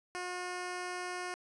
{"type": "tone", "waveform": "10% pulse", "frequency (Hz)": 360, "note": "F#4", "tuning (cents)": -47, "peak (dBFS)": -29, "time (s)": [0.15, 1.34], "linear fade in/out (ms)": 0, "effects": ["resampled to 24000 Hz"]}